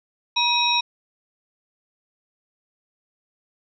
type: tone cluster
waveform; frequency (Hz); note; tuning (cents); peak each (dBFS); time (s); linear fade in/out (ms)
sine; 958 / 2516 / 3821 / 5550; A#5 / D#7 / A#7 / F8; +47 / +19 / +42 / -12; -23 / -24 / -21 / -26; 0.36-0.81; 10
effects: none